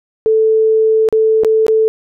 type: tone with dropouts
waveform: sine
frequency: 440 Hz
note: A4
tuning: in tune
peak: -8 dBFS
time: 0.26-1.88 s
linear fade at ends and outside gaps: 0 ms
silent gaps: 1.088-1.126 / 1.435-1.447 / 1.666-1.682 s
effects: none

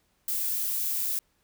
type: noise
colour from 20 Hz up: violet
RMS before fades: -29 dBFS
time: 0.28-1.19 s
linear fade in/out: 2 ms
effects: pink hiss -70 dBFS RMS until 1.43 s

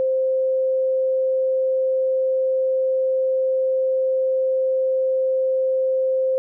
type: tone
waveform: sine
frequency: 523.3 Hz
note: C5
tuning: in tune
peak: -17 dBFS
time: 0-6.38 s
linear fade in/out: 0 ms
effects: none

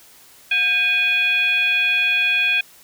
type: tone with frequency modulation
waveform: sine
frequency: 2477 Hz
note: D#7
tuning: 8 cents flat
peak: -15 dBFS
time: 0.51-2.61 s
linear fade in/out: 5 ms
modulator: 878 Hz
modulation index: 0.7
effects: white hiss -48 dBFS RMS until 2.83 s

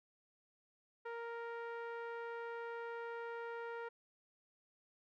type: tone with low-pass filter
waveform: sawtooth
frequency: 466.2 Hz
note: A#4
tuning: in tune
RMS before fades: -45 dBFS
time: 1.05-3.89 s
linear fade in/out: 10 ms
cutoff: 1600 Hz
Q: 1.5
effects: none

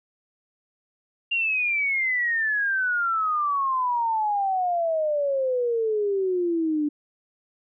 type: exponential sweep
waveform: sine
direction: down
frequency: 2799 to 291.6 Hz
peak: -21 dBFS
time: 1.31-6.89 s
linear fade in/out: 10 ms
effects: none

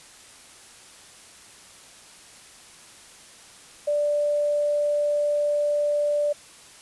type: tone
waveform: sine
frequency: 587.3 Hz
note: D5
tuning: in tune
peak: -20 dBFS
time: 3.87-6.33 s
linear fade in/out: 10 ms
effects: white hiss -48 dBFS RMS until 6.81 s + resampled to 24000 Hz

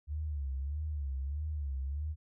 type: tone with vibrato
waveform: sine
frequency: 71.7 Hz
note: D2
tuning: 41 cents flat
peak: -33 dBFS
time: 0.07-2.16 s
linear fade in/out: 50 ms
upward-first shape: sine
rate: 1.6 Hz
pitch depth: 130 cents each way
effects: none

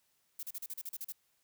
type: noise bursts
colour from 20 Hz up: violet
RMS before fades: -41 dBFS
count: 10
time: 0.39-1.123 s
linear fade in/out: 5 ms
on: 40 ms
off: 37 ms
effects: white hiss -75 dBFS RMS until 1.43 s

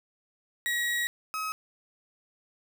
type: tone pair in turn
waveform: 35% pulse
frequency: 1908 / 1274.8 Hz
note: A#6 / D#6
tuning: +40 / +42 cents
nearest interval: perfect fifth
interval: 698 cents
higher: first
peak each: -25 / -29 dBFS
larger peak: first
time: 0.66-1.07 / 1.34-1.52 s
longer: first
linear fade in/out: 0 ms
effects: none

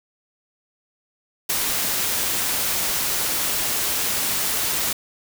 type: noise with ADSR envelope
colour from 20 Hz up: white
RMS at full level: -19 dBFS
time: 1.49-4.93 s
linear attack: 12 ms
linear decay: 5 ms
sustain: -4 dB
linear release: 5 ms
effects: none

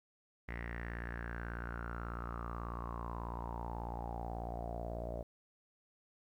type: tone with low-pass filter sweep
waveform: sawtooth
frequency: 58.27 Hz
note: A#1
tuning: in tune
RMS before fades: -42 dBFS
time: 0.48-5.23 s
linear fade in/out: 10 ms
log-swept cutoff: 2000 to 610 Hz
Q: 8
effects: 12-bit

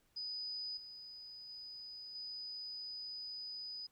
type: tone with level steps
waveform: sine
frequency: 4978 Hz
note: D#8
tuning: in tune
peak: -40 / -49 / -47 / -43 dBFS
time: 0.16-3.87 s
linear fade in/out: 10 ms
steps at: 0.77 / 1.49 / 2.15 s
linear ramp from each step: 2 ms
effects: pink hiss -75 dBFS RMS until 3.91 s

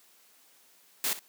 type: noise with echo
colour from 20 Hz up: white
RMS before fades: -29 dBFS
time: 1.04-1.13 s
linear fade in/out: 0 ms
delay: 61 ms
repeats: 1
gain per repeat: -14 dB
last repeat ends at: 1.191 s
effects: white hiss -61 dBFS RMS until 1.28 s + high-pass 200 Hz 12 dB/octave

